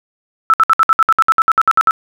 sine tone bursts, 1318.5 Hz, E6, in tune, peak -6 dBFS, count 15, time 0.5-1.909 s, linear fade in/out 0 ms, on 37 ms, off 61 ms, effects 8-bit

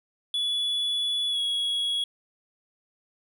triangle tone with pitch glide, 3418 to 3336 Hz, G#7 to G#7, +49 to +7 cents, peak -23 dBFS, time 0.34-2.04 s, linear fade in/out 2 ms, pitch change -42 cents, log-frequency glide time 1.29-1.39 s, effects none

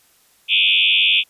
sine tone with frequency modulation, 2971 Hz, F#7, 6 cents sharp, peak -12 dBFS, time 0.48-1.24 s, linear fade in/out 50 ms, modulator 91.1 Hz, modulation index 6.1, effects white hiss -56 dBFS RMS until 1.29 s + resampled to 32000 Hz

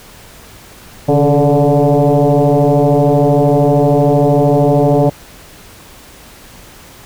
sine tone with frequency modulation, 150.5 Hz, D3, 43 cents sharp, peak -7 dBFS, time 1.08-5.1 s, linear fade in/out 10 ms, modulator 144 Hz, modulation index 4, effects pink hiss -38 dBFS RMS until 7.05 s

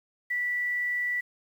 sine tone with quantisation, 1961 Hz, B6, 13 cents flat, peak -26 dBFS, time 0.3-1.21 s, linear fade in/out 10 ms, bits 9, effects none

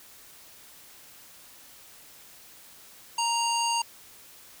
harmonic tone with a mistuned harmonic, 932.3 Hz, A#5, in tune, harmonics 1 / 3 / 5 / 7 / 9, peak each -26 / -31 / -33 / -34 / -36 dBFS, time 3.18-3.82 s, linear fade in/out 5 ms, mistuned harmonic 9, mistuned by +37 cents, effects white hiss -51 dBFS RMS until 4.6 s

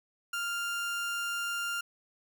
30% pulse tone, 1396.9 Hz, F6, in tune, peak -29 dBFS, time 0.33-1.81 s, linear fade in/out 5 ms, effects none

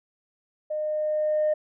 sine tone with level ramp, 611 Hz, D#5, 32 cents flat, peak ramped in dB -26 to -18 dBFS, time 0.7-1.54 s, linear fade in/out 10 ms, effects tanh soft clip ceiling -17 dBFS

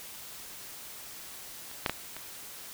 clicks, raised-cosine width 0.3 ms, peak -30 / -10 / -12 / -24 dBFS, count 4, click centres 1.714 / 1.862 / 1.896 / 2.166 s, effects white hiss -45 dBFS RMS until 2.73 s

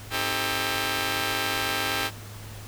5% pulse chord, A half-diminished seventh, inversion first, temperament just, 264 / 316.8 / 396 / 440 Hz, C4 / Eb4 / G4 / A4, +16 / +31 / +18 / 0 cents, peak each -21 dBFS, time 0.1-2.11 s, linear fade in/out 50 ms, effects added 104 Hz sine -40 dBFS peak until 2.67 s + pink hiss -44 dBFS RMS until 2.67 s

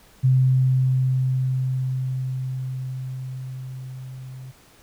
sine tone with level ramp, 129.8 Hz, C3, 13 cents flat, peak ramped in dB -13 to -35 dBFS, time 0.23-4.52 s, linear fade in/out 20 ms, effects pink hiss -53 dBFS RMS until 4.82 s

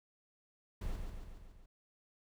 brown noise with echo, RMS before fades -38 dBFS, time 0.81-0.96 s, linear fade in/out 5 ms, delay 140 ms, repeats 5, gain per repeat -4 dB, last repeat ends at 1.66 s, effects none

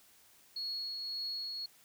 sine tone with tremolo, 4333 Hz, C#8, 40 cents flat, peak -34 dBFS, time 0.56-1.66 s, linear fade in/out 5 ms, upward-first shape triangle, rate 1.8 Hz, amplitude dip 35%, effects tanh soft clip ceiling -31 dBFS + white hiss -63 dBFS RMS until 1.84 s

